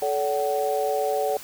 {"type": "tone cluster", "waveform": "sine", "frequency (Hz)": [433.9, 569, 754], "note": ["A4", "C#5", "F#5"], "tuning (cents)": [-24, 45, 32], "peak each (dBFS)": -26, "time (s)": [0.02, 1.37], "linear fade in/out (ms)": 2, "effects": ["white hiss -41 dBFS RMS until 1.43 s"]}